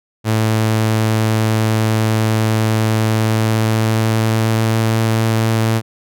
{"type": "tone with pitch glide", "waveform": "sawtooth", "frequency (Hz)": [110, 111.99], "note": ["A2", "A2"], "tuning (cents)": [0, 31], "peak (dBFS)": -9, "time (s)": [0.24, 5.82], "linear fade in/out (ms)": 50, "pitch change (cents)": 31, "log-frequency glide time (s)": [3.07, 4.95], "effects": []}